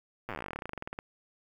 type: slowing click train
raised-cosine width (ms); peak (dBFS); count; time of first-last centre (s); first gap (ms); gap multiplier
0.5; -22; 28; 0.29-0.989; 8; 1.08
effects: 9-bit